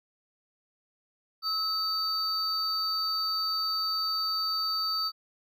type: tone pair together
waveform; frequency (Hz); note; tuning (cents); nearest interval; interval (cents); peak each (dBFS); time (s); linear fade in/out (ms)
triangle; 1289 / 4591; E6 / D8; -39 / -40; octave + minor seventh; 2199; -31 / -27; 1.42-5.12; 50
effects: none